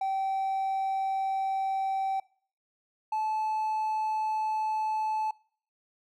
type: tone pair in turn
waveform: triangle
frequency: 773 / 867.7 Hz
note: G5 / A5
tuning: -24 / -24 cents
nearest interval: major second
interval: 200 cents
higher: second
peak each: -24 dBFS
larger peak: neither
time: 0.01-2.2 / 3.12-5.31 s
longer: neither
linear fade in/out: 5 ms
effects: noise-tail reverb RT60 0.5 s tail -24 dB re dry + tanh soft clip ceiling -21 dBFS